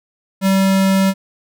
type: tone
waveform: square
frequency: 192.8 Hz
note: G3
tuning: 28 cents flat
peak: -12 dBFS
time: 0.41-1.14 s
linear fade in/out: 50 ms
effects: none